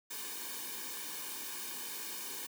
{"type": "noise with comb filter", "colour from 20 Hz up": "white", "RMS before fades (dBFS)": -42, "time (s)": [0.1, 2.47], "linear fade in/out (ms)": 10, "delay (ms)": 1.5, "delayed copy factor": -0.9, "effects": ["high-pass 200 Hz 12 dB/octave"]}